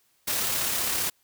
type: noise with amplitude modulation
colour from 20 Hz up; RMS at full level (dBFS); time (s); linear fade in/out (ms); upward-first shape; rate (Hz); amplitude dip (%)
white; -26; 0.27-1.1; 10; sine; 35.3; 25
effects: white hiss -67 dBFS RMS until 1.23 s